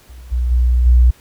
sine tone with level steps, 61.1 Hz, B1, 18 cents flat, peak -33 / -14 / -10 / -6 dBFS, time 0.09-1.11 s, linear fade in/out 10 ms, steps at 0.31 / 0.5 / 0.85 s, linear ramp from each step 20 ms, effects pink hiss -48 dBFS RMS until 1.2 s

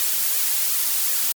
blue noise with flanger, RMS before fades -21 dBFS, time 0-1.32 s, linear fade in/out 0 ms, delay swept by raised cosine 1.6 to 3.7 ms, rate 2.7 Hz, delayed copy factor +0.65, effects MP3 96 kbps

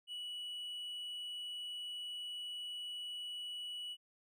triangle tone, 2942 Hz, F#7, 11 cents flat, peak -40 dBFS, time 0.07-3.97 s, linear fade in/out 50 ms, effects none

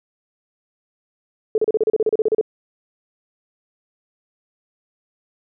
sine tone bursts, 435.4 Hz, A4, 18 cents flat, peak -13 dBFS, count 14, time 1.55-2.412 s, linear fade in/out 2 ms, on 30 ms, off 34 ms, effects none

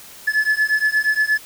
triangle beating tone pair, 1719 / 1727.5 Hz, A6 / A6, -41 / -32 cents, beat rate 8.5 Hz, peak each -17 dBFS, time 0.27-1.38 s, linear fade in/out 10 ms, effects white hiss -41 dBFS RMS until 1.45 s

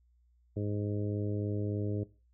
harmonic tone, 103.4 Hz, G#2, 7 cents flat, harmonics 1 / 2 / 3 / 4 / 5 / 6, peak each -33 / -40 / -39 / -40 / -45 / -49 dBFS, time 0.56-2.04 s, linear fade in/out 10 ms, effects noise-tail reverb RT60 0.3 s tail -18 dB re dry + added 60 Hz sine -64 dBFS peak until 2.33 s

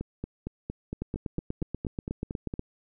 two click trains, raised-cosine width 3 ms, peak -20 / -18 dBFS, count 12 / 14, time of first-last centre 0.01-2.539 / 1.02-2.594 s, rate 4.35 / 8.26 Hz, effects none

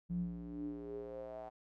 square tone with band-pass filter sweep, 58.27 Hz, A#1, in tune, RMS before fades -43 dBFS, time 0.09-1.5 s, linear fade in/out 20 ms, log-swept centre 160 to 740 Hz, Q 7.4, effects none

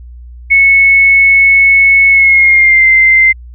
sine tone with pitch glide, 2202 to 2081 Hz, C#7 to C7, -12 to -10 cents, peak -3 dBFS, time 0.5-3.33 s, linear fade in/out 20 ms, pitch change -98 cents, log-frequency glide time 2.1-2.86 s, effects added 60 Hz sine -28 dBFS peak until 3.54 s

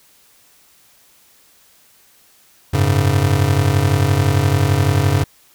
square chord, F# suspended second, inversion none, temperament just, 92.5 / 104.06 / 138.75 Hz, F#2 / G#2 / C#3, 0 / +4 / +2 cents, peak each -18 dBFS, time 2.73-5.24 s, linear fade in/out 10 ms, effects white hiss -52 dBFS RMS until 5.54 s

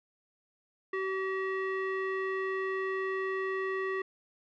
square tone with low-pass filter, 382 Hz, G4, 45 cents flat, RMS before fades -33 dBFS, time 0.93-4.02 s, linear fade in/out 5 ms, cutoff 1900 Hz, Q 3, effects none

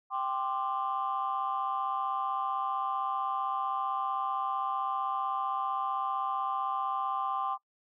sine chord, G suspended fourth, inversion none, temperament equal with one note detuned, 784 / 1046.5 / 1182.1 Hz, G5 / C6 / D6, 0 / 0 / +11 cents, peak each -33 dBFS, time 0.1-7.58 s, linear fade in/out 50 ms, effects noise-tail reverb RT60 0.1 s tail -22 dB re dry + tanh soft clip ceiling -22 dBFS

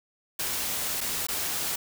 white noise with dropouts, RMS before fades -30 dBFS, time 0.39-1.76 s, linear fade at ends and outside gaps 5 ms, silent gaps 1.007-1.011 / 1.269-1.285 s, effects none

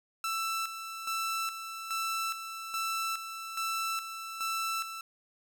sawtooth tone with tremolo, 1329 Hz, E6, 14 cents sharp, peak -27 dBFS, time 0.24-5.01 s, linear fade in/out 2 ms, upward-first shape square, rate 1.2 Hz, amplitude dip 60%, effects none

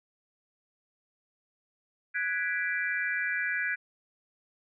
sine chord, G# half-diminished seventh, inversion third, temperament equal, 1480 / 1661.2 / 1975.5 / 2349 Hz, F#6 / G#6 / B6 / D7, 0 / 0 / 0 / 0 cents, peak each -34 / -31 / -34 / -36 dBFS, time 2.14-3.76 s, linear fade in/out 20 ms, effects none

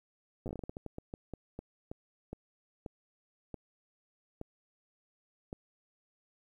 slowing click train, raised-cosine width 2 ms, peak -27 dBFS, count 22, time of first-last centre 0.46-5.529 s, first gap 8 ms, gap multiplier 1.28, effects 11-bit

